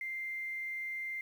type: tone with quantisation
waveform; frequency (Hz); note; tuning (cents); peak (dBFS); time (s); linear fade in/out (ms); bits
sine; 2093; C7; 0; -36; 0.01-1.21; 2; 10
effects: none